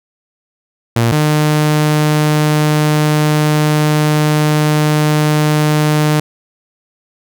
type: tone pair in turn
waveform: sawtooth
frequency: 116.54 / 151.63 Hz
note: A#2 / D#3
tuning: 0 / -44 cents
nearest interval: perfect fourth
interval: 456 cents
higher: second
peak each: -6 dBFS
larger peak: neither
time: 0.96-1.12 / 1.12-6.2 s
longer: second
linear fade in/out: 5 ms
effects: none